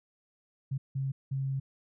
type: tone bursts at uneven times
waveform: sine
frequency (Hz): 135.1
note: C#3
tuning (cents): -44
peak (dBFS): -29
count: 3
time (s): 0.71-0.78 / 0.95-1.12 / 1.31-1.6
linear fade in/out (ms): 10
effects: none